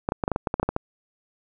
clicks, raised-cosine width 1 ms, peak -9 dBFS, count 12, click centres 0.089 / 0.121 / 0.238 / 0.279 / 0.317 / 0.361 / 0.472 / 0.541 / 0.598 / 0.63 / 0.69 / 0.764 s, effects none

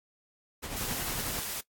pink noise with tremolo, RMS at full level -36 dBFS, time 0.62-1.41 s, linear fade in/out 20 ms, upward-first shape sine, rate 11 Hz, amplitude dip 45%
white noise, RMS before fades -36 dBFS, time 0.76-1.61 s, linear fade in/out 10 ms
effects noise-tail reverb RT60 0.1 s tail -21 dB re dry + AAC 64 kbps

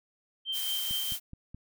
sine tone with tremolo, 3136 Hz, G7, in tune, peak -29 dBFS, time 0.45-1.17 s, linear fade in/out 50 ms, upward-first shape triangle, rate 4.5 Hz, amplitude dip 50%
blue noise, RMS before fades -35 dBFS, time 0.52-1.2 s, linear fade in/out 50 ms
click train, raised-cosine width 5 ms, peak -31 dBFS, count 4, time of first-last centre 0.91-1.546 s, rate 4.72 Hz
effects none

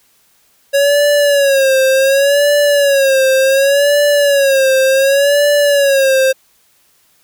square tone with vibrato, 554.4 Hz, C#5, in tune, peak -9 dBFS, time 0.73-6.33 s, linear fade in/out 20 ms, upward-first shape sine, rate 0.68 Hz, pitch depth 85 cents each way, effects white hiss -54 dBFS RMS until 7.23 s

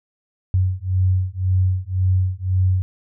sine beating tone pair, 92 / 93.9 Hz, F#2 / F#2, -9 / +26 cents, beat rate 1.9 Hz, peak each -19 dBFS, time 0.54-2.82 s, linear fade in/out 0 ms, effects none

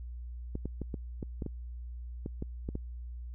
clicks, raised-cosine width 3 ms, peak -23 dBFS, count 11, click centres 0.554 / 0.656 / 0.817 / 0.942 / 1.228 / 1.422 / 1.463 / 2.261 / 2.424 / 2.689 / 2.754 s, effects added 60 Hz sine -39 dBFS peak until 3.34 s

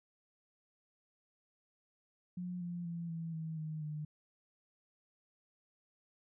sine tone with pitch steps, 179 / 174.11 / 169.34 / 164.71 / 160.21 / 155.83 / 151.57 Hz, F3 / F3 / E3 / E3 / E3 / D#3 / D#3, +43 / -5 / +47 / -1 / -49 / +3 / -45 cents, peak -38 dBFS, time 2.37-4.05 s, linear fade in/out 5 ms, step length 240 ms, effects none

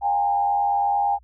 sine tone with frequency modulation, 810 Hz, G#5, 43 cents flat, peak -18 dBFS, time 0.01-1.19 s, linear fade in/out 50 ms, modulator 88.8 Hz, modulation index 0.62, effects added 60 Hz sine -51 dBFS peak until 1.23 s

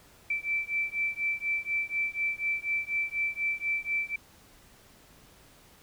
sine beating tone pair, 2328 / 2332.1 Hz, D7 / D7, -16 / -13 cents, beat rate 4.1 Hz, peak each -31 dBFS, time 0.3-4.16 s, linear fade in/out 5 ms, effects pink hiss -57 dBFS RMS until 5.82 s

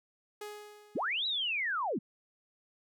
sawtooth tone with exponential decay, 417.8 Hz, G#4, 10 cents sharp, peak -35 dBFS, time 0.41-1.47 s, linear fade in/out 5 ms, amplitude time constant 230 ms
sine linear two-way sweep, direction up then down, 123.47 to 3975 to 156.4 Hz, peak -30 dBFS, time 0.95-1.99 s, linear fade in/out 10 ms, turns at 1.26 s
effects none

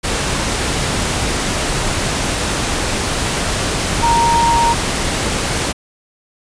sine tone in noise, 932.3 Hz, A#5, in tune, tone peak -11 dBFS, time 4.02-4.74 s, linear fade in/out 20 ms, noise pink, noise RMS -18 dBFS, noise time 0.03-5.73 s, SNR +4 dB, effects resampled to 22050 Hz

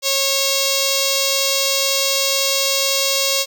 5% pulse tone with notch filter, 546 Hz, C#5, 26 cents flat, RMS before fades -18 dBFS, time 0.02-3.46 s, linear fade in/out 50 ms, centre 1500 Hz, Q 0.67, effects none

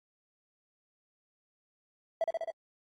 triangle tone with echo, 659.3 Hz, E5, in tune, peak -23 dBFS, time 2.21-2.24 s, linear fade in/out 2 ms, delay 66 ms, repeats 4, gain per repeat -2 dB, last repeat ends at 2.504 s, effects tanh soft clip ceiling -21 dBFS + AAC 32 kbps

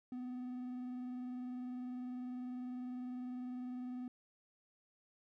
triangle tone with vibrato, 250 Hz, B3, 21 cents sharp, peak -39 dBFS, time 0.12-4.08 s, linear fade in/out 2 ms, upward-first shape sine, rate 20 Hz, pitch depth 29 cents each way, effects none

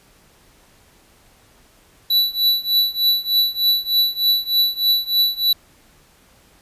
square tone with tremolo, 3951 Hz, B7, in tune, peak -12 dBFS, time 2.1-5.53 s, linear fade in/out 5 ms, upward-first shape triangle, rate 3.3 Hz, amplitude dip 95%, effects pink hiss -53 dBFS RMS until 6.61 s + resampled to 32000 Hz

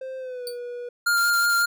triangle tone with pitch glide, 523.3 to 485.4 Hz, C5 to B4, 0 to -30 cents, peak -29 dBFS, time 0.01-0.89 s, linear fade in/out 5 ms, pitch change -130 cents, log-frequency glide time 0.18-0.48 s
sawtooth tone with exponential decay, 4557 Hz, C#8, 47 cents sharp, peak -26 dBFS, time 0.47-0.59 s, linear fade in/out 1 ms, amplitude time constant 26 ms
square tone with vibrato, 1400 Hz, F6, 4 cents sharp, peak -19 dBFS, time 1.06-1.66 s, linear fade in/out 10 ms, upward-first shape sine, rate 5.5 Hz, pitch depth 13 cents each way
blue noise bursts, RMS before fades -36 dBFS, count 3, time 1.17-1.624 s, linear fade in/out 0 ms, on 130 ms, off 32 ms
effects none

